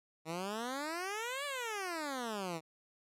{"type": "exponential two-way sweep", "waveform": "10% pulse", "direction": "up then down", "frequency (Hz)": [155.56, 587.3, 155.56], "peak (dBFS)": -29, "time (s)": [0.25, 2.61], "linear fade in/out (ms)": 50, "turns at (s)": 1.45, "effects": ["low-pass 12000 Hz 12 dB/octave"]}